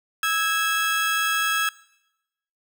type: tone pair together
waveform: 30% pulse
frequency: 1309 / 1649.2 Hz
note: E6 / G#6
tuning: -13 / -13 cents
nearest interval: major third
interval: 400 cents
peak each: -21 dBFS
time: 0.23-1.69 s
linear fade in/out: 2 ms
effects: noise-tail reverb RT60 0.9 s tail -21 dB re dry